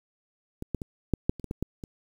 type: clicks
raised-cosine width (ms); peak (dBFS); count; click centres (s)
3; -21 / -15 / -22 / -10 / -9 / -28 / -23 / -18 / -15 / -25; 10; 0.624 / 0.747 / 0.818 / 1.137 / 1.295 / 1.397 / 1.443 / 1.511 / 1.626 / 1.838
effects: 8-bit